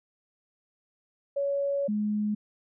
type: tone pair in turn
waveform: sine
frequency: 561 / 210.1 Hz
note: C#5 / G#3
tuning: +21 / +20 cents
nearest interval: octave + perfect fourth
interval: 1701 cents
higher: first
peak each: -25 / -25 dBFS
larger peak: neither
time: 1.36-1.88 / 1.88-2.35 s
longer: first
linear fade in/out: 10 ms
effects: none